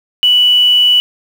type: tone with quantisation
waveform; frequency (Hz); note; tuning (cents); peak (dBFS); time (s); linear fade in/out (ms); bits
sine; 2960; F#7; 0; -6; 0.23-1; 0; 5
effects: none